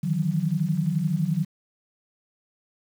sine tone cluster, 151 / 162.7 / 185 Hz, D3 / E3 / F#3, +48 / -22 / 0 cents, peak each -26 dBFS, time 0.03-1.45 s, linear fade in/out 10 ms, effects 8-bit

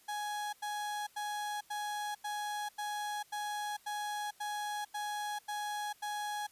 35% pulse tone bursts, 834 Hz, G#5, 7 cents sharp, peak -34 dBFS, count 12, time 0.08-6.47 s, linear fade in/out 10 ms, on 450 ms, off 90 ms, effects white hiss -64 dBFS RMS until 6.51 s + resampled to 32000 Hz

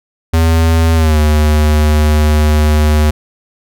square tone with pitch glide, 81.8 to 75.88 Hz, E2 to D#2, -13 to -43 cents, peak -8 dBFS, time 0.33-3.11 s, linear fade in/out 10 ms, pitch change -130 cents, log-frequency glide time 0.94-1.19 s, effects none

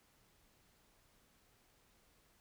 silence, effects pink hiss -71 dBFS RMS until 2.4 s

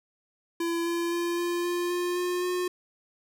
square tone with pitch steps, 337.7 / 340.8 / 344 / 347.2 / 350.4 / 353.7 / 357 / 360.3 Hz, E4 / F4 / F4 / F4 / F4 / F4 / F4 / F#4, +42 / -42 / -26 / -10 / +6 / +22 / +38 / -46 cents, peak -27 dBFS, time 0.6-2.68 s, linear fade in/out 5 ms, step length 260 ms, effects none

